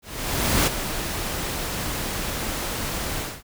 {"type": "noise with ADSR envelope", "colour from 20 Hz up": "pink", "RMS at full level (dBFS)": -19, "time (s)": [0.02, 3.43], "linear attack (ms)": 650, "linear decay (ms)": 14, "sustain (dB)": -9, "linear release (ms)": 240, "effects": []}